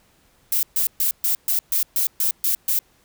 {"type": "noise bursts", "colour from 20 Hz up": "violet", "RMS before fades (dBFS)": -20, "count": 10, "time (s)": [0.52, 2.79], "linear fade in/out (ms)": 2, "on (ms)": 110, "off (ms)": 130, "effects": ["pink hiss -59 dBFS RMS until 3.04 s"]}